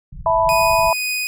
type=low-pass noise; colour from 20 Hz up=pink; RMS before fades=-32 dBFS; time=0.12-0.91 s; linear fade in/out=10 ms; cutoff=180 Hz; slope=96 dB/octave
type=chord; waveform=sine; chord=E suspended fourth; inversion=none; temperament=equal; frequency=659.3 / 880 / 987.8 Hz; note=E5 / A5 / B5; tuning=0 / 0 / 0 cents; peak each=-17 / -21 / -16 dBFS; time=0.26-0.93 s; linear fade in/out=2 ms
type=tone with tremolo; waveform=sawtooth; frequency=2489 Hz; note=D#7; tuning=in tune; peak=-16 dBFS; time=0.49-1.27 s; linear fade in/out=0 ms; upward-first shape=triangle; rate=2 Hz; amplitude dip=25%
effects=none